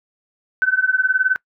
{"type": "tone with tremolo", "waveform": "sine", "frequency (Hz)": 1519, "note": "F#6", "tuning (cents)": 45, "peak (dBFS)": -10, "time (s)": [0.62, 1.36], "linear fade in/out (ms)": 0, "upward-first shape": "triangle", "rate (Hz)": 19, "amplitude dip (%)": 100, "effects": ["noise-tail reverb RT60 0.1 s tail -24 dB re dry"]}